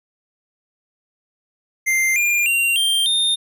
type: tone with pitch steps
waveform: square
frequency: 2093 / 2404 / 2762 / 3172 / 3644 Hz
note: C7 / D7 / F7 / G7 / A#7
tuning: 0 / +40 / -20 / +20 / -40 cents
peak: -16 dBFS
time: 1.86-3.36 s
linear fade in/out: 20 ms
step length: 300 ms
effects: none